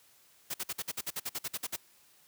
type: noise bursts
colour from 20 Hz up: white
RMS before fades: -35 dBFS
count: 14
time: 0.5-1.764 s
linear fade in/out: 10 ms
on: 42 ms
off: 52 ms
effects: white hiss -63 dBFS RMS until 2.27 s + high-pass 60 Hz 12 dB/octave